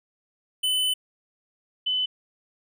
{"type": "tone pair in turn", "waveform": ["square", "sine"], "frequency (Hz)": [3016, 3016], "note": ["F#7", "F#7"], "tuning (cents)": [32, 32], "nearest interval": "unison", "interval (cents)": 0, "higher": "neither", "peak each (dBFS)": -22, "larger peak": "neither", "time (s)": [[0.63, 0.94], [1.86, 2.06]], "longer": "first", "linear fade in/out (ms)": 10, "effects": []}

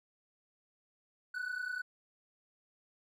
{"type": "tone pair together", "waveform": "triangle", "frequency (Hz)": [1475, 1505.1], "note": ["F#6", "F#6"], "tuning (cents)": [-6, 29], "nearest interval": "unison", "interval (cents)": 35, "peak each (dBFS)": [-35, -37], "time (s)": [1.34, 1.82], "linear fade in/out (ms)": 10, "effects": ["tanh soft clip ceiling -31 dBFS"]}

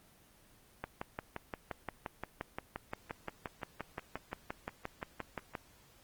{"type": "click train", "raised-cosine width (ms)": 0.5, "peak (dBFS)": -22, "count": 28, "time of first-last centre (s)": [0.84, 5.552], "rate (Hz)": 5.73, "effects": ["pink hiss -63 dBFS RMS until 6.03 s", "Opus 24 kbps"]}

